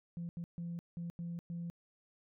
sine tone bursts at uneven times, 170.7 Hz, F3, 39 cents flat, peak -37 dBFS, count 6, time 0.17-0.29 / 0.37-0.44 / 0.58-0.79 / 0.97-1.1 / 1.19-1.39 / 1.5-1.7 s, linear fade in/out 0 ms, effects tanh soft clip ceiling -35 dBFS

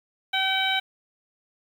harmonic tone, 766 Hz, G5, 40 cents flat, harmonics 1 / 2 / 3 / 4 / 5, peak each -28 / -28 / -28 / -28 / -28 dBFS, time 0.33-0.8 s, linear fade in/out 10 ms, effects 8-bit

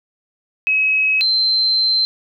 sine tone pair in turn, 2557 / 4108 Hz, D#7 / C8, +47 / -33 cents, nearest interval minor sixth, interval 820 cents, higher second, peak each -13 dBFS, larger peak neither, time 0.67-1.21 / 1.21-2.05 s, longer second, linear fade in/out 0 ms, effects none

